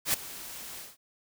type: noise with ADSR envelope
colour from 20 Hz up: white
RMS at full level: -24 dBFS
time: 0.05-0.97 s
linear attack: 87 ms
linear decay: 9 ms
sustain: -18 dB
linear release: 180 ms
effects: none